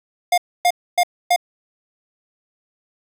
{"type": "tone bursts", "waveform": "square", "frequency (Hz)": 709, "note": "F5", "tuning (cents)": 26, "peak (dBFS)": -13, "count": 4, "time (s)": [0.32, 1.362], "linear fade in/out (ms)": 5, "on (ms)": 58, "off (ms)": 270, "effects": ["resampled to 32000 Hz", "9-bit"]}